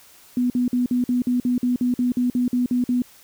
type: tone bursts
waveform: sine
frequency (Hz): 246.9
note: B3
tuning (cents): 0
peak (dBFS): -17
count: 15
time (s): 0.37-3.02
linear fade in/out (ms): 2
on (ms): 130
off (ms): 50
effects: white hiss -50 dBFS RMS until 3.23 s